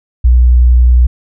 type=tone with vibrato; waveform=sine; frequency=61.1 Hz; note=B1; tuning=18 cents flat; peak=-3 dBFS; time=0.24-1.07 s; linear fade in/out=10 ms; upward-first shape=triangle; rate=11 Hz; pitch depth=11 cents each way; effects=none